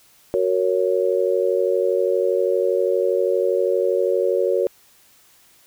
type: chord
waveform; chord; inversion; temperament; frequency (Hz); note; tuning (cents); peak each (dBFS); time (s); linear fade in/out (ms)
sine; F# major; none; just; 370 / 462.5 / 555; F#4 / A#4 / C#5; 0 / -14 / +2; -21; 0.34-4.67; 0
effects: white hiss -54 dBFS RMS until 5.66 s